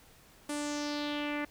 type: tone with low-pass filter sweep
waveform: sawtooth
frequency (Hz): 293.7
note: D4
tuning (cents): 0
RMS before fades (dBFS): -35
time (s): 0.49-1.45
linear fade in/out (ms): 5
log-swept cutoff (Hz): 9800 to 2000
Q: 3.1
effects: pink hiss -59 dBFS RMS until 1.5 s